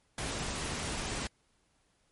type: noise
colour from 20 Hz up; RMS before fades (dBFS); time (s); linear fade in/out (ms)
pink; -36; 0.18-1.27; 2
effects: pink hiss -72 dBFS RMS until 2.11 s + MP3 48 kbps